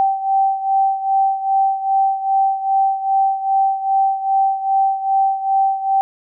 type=beating tone pair; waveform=sine; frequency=777 / 779.5 Hz; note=G5 / G5; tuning=-16 / -10 cents; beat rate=2.5 Hz; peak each=-15 / -20 dBFS; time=0-6.01 s; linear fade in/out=0 ms; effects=none